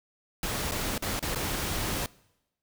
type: noise with dropouts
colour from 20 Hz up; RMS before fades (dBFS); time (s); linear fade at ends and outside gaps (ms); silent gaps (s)
pink; -31; 0.43-2.06; 1; 0.712-0.719 / 0.979-1.023 / 1.193-1.226 / 1.348-1.358
effects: noise-tail reverb RT60 0.9 s tail -23 dB re dry